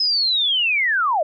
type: linear sweep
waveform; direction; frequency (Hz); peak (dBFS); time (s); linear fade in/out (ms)
sine; down; 5160 to 573; -16; 0-1.23; 5
effects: none